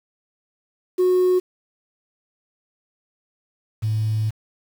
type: tone pair in turn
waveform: sine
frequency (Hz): 365.5 / 108.66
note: F#4 / A2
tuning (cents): -21 / -21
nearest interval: octave + major sixth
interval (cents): 2100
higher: first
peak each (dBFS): -12 / -18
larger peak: first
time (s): 0.98-1.4 / 3.82-4.31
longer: second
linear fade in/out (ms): 20
effects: tanh soft clip ceiling -13 dBFS + 7-bit